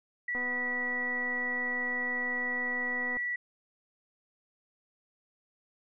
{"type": "tone", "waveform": "sine", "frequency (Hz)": 1949, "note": "B6", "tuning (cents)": -23, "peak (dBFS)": -30, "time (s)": [0.28, 3.36], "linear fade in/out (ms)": 5}
{"type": "click train", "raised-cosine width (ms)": 1, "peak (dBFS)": -29, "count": 703, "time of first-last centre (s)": [0.35, 3.169], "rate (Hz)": 249}
{"effects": []}